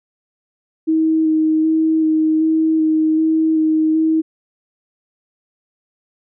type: tone with vibrato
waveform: sine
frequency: 316.4 Hz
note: D#4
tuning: 29 cents sharp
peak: -12 dBFS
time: 0.87-4.22 s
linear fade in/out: 20 ms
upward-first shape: square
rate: 1.3 Hz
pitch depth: 12 cents each way
effects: none